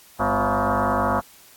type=tone with frequency modulation; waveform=sine; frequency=203.7 Hz; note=G#3; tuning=33 cents flat; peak=-18 dBFS; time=0.19-1.21 s; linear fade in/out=20 ms; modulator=152 Hz; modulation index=7.6; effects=white hiss -50 dBFS RMS until 1.56 s + AAC 64 kbps